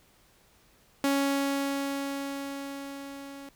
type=tone with level ramp; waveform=sawtooth; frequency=277.7 Hz; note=C#4; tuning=3 cents sharp; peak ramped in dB=-19 to -38 dBFS; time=1.04-3.49 s; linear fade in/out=2 ms; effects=pink hiss -62 dBFS RMS until 3.55 s